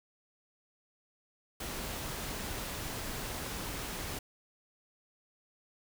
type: noise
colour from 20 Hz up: pink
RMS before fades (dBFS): -39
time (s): 1.6-4.19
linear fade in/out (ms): 5
effects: none